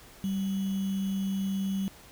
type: tone with sample-and-hold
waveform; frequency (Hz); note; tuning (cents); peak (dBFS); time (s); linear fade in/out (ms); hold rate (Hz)
sine; 194; G3; -18; -27; 0.24-1.88; 0; 3150
effects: pink hiss -52 dBFS RMS until 2.11 s